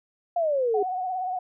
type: exponential sweep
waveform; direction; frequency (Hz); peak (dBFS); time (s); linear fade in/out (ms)
sine; down; 711 to 395.5; -21; 0.36-0.83; 5
type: tone with vibrato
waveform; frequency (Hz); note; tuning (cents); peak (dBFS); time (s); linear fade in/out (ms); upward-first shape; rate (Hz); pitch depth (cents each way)
sine; 740; F#5; 0; -26; 0.74-1.39; 5; sine; 17; 45
effects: none